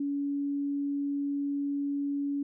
sine tone, 283.2 Hz, C#4, 37 cents sharp, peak -28 dBFS, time 0-2.43 s, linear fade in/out 5 ms, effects none

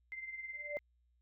sine tone with tremolo, 2081 Hz, C7, 10 cents flat, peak -39 dBFS, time 0.12-0.79 s, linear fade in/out 0 ms, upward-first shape triangle, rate 19 Hz, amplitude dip 70%
sine tone with exponential growth, 587.3 Hz, D5, in tune, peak -33 dBFS, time 0.53-0.77 s, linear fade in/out 0 ms, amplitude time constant 52 ms
effects added 60 Hz sine -70 dBFS peak until 1.21 s

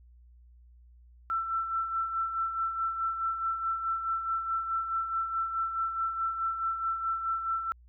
sine tone with tremolo, 1338 Hz, E6, 25 cents sharp, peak -26 dBFS, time 1.3-7.72 s, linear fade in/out 0 ms, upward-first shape sine, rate 4.7 Hz, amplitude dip 55%, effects added 60 Hz sine -53 dBFS peak until 7.88 s

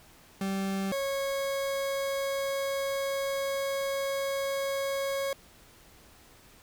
40% pulse tone pair in turn, 194.2 / 549.3 Hz, G3 / C#5, -16 / -16 cents, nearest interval octave + tritone, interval 1800 cents, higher second, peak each -28 dBFS, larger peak neither, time 0.41-0.92 / 0.92-5.33 s, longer second, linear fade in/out 2 ms, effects pink hiss -56 dBFS RMS until 6.62 s

